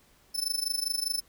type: tone with amplitude modulation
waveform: sawtooth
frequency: 5274 Hz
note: E8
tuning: in tune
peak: -22 dBFS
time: 0.34-1.21 s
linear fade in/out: 20 ms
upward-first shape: sine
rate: 25 Hz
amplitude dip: 90%
effects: pink hiss -62 dBFS RMS until 1.28 s